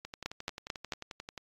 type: two click trains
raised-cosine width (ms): 0.2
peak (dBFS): -24 / -16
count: 16 / 4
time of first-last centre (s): 0.05-1.377 / 0.26-0.922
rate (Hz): 11.3 / 4.53
effects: AAC 32 kbps